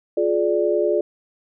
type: chord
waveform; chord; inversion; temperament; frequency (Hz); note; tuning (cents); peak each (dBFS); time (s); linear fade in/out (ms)
sine; D diminished; first; just; 352.4 / 422.9 / 587.3; F4 / Ab4 / D5; +16 / +31 / 0; -21; 0.17-1.01; 5
effects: none